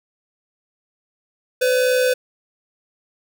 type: tone pair together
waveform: square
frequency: 505.1 / 567 Hz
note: B4 / C#5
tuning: +39 / +39 cents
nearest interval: major second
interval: 200 cents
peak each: -16 / -27 dBFS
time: 1.61-2.14 s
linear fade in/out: 10 ms
effects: none